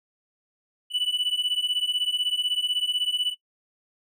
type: beating tone pair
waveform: triangle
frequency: 2960 / 2976 Hz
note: F#7 / F#7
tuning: 0 / +9 cents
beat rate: 16 Hz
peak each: -25 / -25 dBFS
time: 0.9-3.35 s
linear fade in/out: 50 ms
effects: noise-tail reverb RT60 0.1 s tail -19 dB re dry